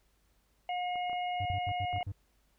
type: harmonic tone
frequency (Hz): 718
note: F5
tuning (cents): +48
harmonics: 1 / 3 / 4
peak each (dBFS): -32 / -42 / -44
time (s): 0.69-2.03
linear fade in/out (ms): 2
type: clicks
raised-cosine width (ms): 1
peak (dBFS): -35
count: 7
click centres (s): 0.957 / 1.097 / 1.131 / 1.69 / 1.929 / 1.962 / 2.009
type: tone bursts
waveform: triangle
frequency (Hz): 98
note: G2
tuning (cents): 0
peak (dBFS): -32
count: 6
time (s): 1.4-2.12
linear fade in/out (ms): 5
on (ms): 55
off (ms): 78
type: tone with exponential decay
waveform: sine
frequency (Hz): 92.5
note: F#2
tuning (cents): 0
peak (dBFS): -28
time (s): 1.5-1.6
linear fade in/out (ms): 0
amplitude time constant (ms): 21
effects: added 50 Hz sine -70 dBFS peak until 2.58 s + pink hiss -73 dBFS RMS until 2.58 s